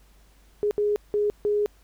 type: tone bursts at uneven times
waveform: sine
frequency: 415.3 Hz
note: G#4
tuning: in tune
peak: -20 dBFS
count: 4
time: 0.63-0.71 / 0.78-0.96 / 1.14-1.3 / 1.45-1.66 s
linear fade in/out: 0 ms
effects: added 50 Hz sine -54 dBFS peak until 1.83 s + pink hiss -61 dBFS RMS until 1.83 s